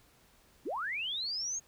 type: linear sweep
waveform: sine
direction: up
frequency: 207.7 to 6645 Hz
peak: -33 dBFS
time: 0.65-1.6 s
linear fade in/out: 20 ms
effects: pink hiss -64 dBFS RMS until 1.67 s